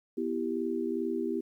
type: chord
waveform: sine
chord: E minor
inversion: second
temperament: equal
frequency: 246.9 / 329.6 / 392 Hz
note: B3 / E4 / G4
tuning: 0 / 0 / 0 cents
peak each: -34 / -33 / -33 dBFS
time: 0.17-1.41 s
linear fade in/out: 10 ms
effects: 11-bit